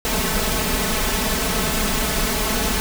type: noise with comb filter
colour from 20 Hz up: pink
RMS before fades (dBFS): -21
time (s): 0.05-2.8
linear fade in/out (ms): 0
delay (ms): 4.6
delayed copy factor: +0.85
effects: none